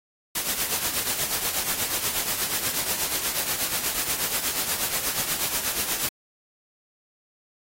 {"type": "noise with tremolo", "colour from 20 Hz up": "white", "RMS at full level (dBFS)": -24, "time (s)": [0.35, 6.09], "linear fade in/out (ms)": 5, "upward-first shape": "triangle", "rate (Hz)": 8.3, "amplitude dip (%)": 65, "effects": ["AAC 48 kbps"]}